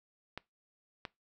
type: clicks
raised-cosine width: 0.3 ms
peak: -23 dBFS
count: 2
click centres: 0.376 / 1.052 s
effects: noise-tail reverb RT60 0.2 s tail -22 dB re dry